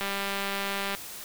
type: click train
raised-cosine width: 0.3 ms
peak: -15 dBFS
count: 187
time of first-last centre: 0.01-0.949 s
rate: 198 Hz
effects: white hiss -41 dBFS RMS until 1.24 s